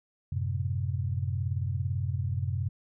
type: chord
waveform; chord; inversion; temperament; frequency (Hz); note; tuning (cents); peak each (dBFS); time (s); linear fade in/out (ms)
sine; F# diminished; none; equal; 92.5 / 110 / 130.81; F#2 / A2 / C3; 0 / 0 / 0; -30 / -35 / -32; 0.32-2.69; 5
effects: none